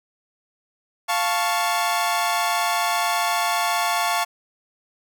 sawtooth chord, F augmented, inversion none, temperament equal, 698.5 / 880 / 1108.7 Hz, F5 / A5 / C#6, 0 / 0 / 0 cents, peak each -20 / -21 / -21 dBFS, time 1.08-4.25 s, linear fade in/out 20 ms, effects none

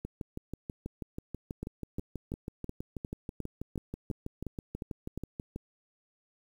two click trains, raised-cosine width 3 ms, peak -23 / -24 dBFS, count 11 / 35, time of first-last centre 1.63-5.176 / 0.05-5.561 s, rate 2.82 / 6.17 Hz, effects 9-bit

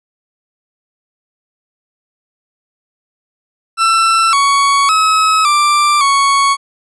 40% pulse tone with pitch steps, 1338 / 1118 / 1283 / 1179 / 1111 Hz, E6 / C#6 / E6 / D6 / C#6, +25 / +14 / -47 / +6 / +4 cents, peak -8 dBFS, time 3.77-6.57 s, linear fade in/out 50 ms, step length 560 ms, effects resampled to 24000 Hz

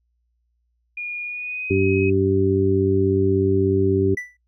sine tone with pitch glide, 2434 to 2536 Hz, D#7 to D#7, -39 to +32 cents, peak -26 dBFS, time 0.97-2.1 s, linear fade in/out 5 ms, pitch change +71 cents, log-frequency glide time 1.24-1.81 s
harmonic tone, 96.5 Hz, G2, 27 cents flat, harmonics 1 / 2 / 3 / 4, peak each -22 / -26 / -22 / -18 dBFS, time 1.7-4.15 s, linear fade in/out 10 ms
triangle tone with exponential decay, 1975.5 Hz, B6, in tune, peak -21 dBFS, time 4.17-4.37 s, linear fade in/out 5 ms, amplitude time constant 42 ms
effects noise-tail reverb RT60 0.1 s tail -21 dB re dry + added 59 Hz sine -66 dBFS peak until 4.47 s

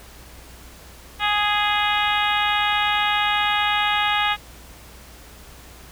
harmonic tone, 415.3 Hz, G#4, in tune, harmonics 2 / 3 / 4 / 5 / 6 / 7 / 8 / 9, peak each -23 / -25 / -26 / -27 / -28 / -28 / -29 / -30 dBFS, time 1.19-4.37 s, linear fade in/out 50 ms, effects added 60 Hz sine -45 dBFS peak until 5.91 s + pink hiss -45 dBFS RMS until 5.91 s

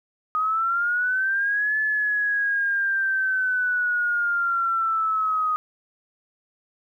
sine linear two-way sweep, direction up then down, 1244.5 to 1731 to 1244.5 Hz, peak -20 dBFS, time 0.35-5.56 s, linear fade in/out 0 ms, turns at 1.78 s, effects 10-bit

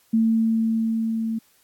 sine tone with level ramp, 224.6 Hz, A3, 36 cents sharp, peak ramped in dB -15 to -23 dBFS, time 0.13-1.39 s, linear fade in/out 10 ms, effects white hiss -60 dBFS RMS until 1.63 s + AAC 64 kbps

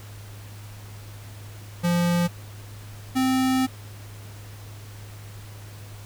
square tone pair in turn, 173.7 / 260.3 Hz, F3 / C4, -9 / -9 cents, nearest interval perfect fifth, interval 700 cents, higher second, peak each -20 / -20 dBFS, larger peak neither, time 1.83-2.28 / 3.15-3.67 s, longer second, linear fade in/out 20 ms, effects added 103 Hz sine -39 dBFS peak until 6.05 s + pink hiss -47 dBFS RMS until 6.05 s

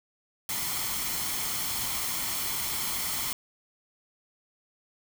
white noise with comb filter, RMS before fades -31 dBFS, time 0.49-3.33 s, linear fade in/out 2 ms, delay 0.93 ms, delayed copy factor +0.5, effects none

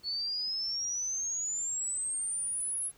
sine exponential sweep, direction up, 4392 to 10910 Hz, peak -31 dBFS, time 0.03-2.92 s, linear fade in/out 50 ms, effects pink hiss -62 dBFS RMS until 2.97 s

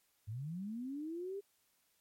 sine linear sweep, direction up, 98 to 407.6 Hz, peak -39 dBFS, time 0.27-1.41 s, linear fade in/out 20 ms, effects white hiss -75 dBFS RMS until 2 s + MP3 64 kbps

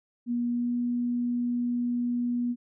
sine tone with pitch glide, 240 to 242.1 Hz, B3 to B3, -49 to -34 cents, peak -25 dBFS, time 0.26-2.56 s, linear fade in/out 50 ms, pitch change +15 cents, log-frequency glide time 0.5-0.74 s, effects none

